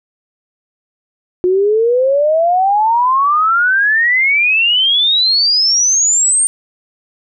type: exponential sweep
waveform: sine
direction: up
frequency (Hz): 356.5 to 8870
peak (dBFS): -9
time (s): 1.44-6.47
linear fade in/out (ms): 0
effects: none